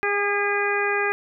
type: harmonic tone with a mistuned harmonic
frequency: 407.4 Hz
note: G#4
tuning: 33 cents flat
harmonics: 1 / 2 / 3 / 4 / 5 / 6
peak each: -25 / -29 / -29 / -26 / -28 / -29 dBFS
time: 0.03-1.12 s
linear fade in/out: 0 ms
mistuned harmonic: 5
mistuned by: -25 cents
effects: none